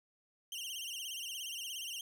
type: tone with vibrato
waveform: sawtooth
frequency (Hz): 2964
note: F#7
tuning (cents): +2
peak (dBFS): -37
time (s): 0.52-2.01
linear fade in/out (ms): 2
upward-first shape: sine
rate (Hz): 17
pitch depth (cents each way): 130
effects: none